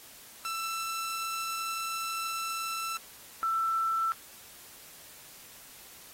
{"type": "tone pair in turn", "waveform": ["sawtooth", "sine"], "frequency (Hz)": [1333, 1333], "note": ["E6", "E6"], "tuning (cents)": [19, 19], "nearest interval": "unison", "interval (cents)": 0, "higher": "neither", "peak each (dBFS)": [-29, -26], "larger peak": "second", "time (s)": [[0.45, 2.97], [3.43, 4.12]], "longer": "first", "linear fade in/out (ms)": 0, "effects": ["white hiss -51 dBFS RMS until 6.13 s", "AAC 48 kbps"]}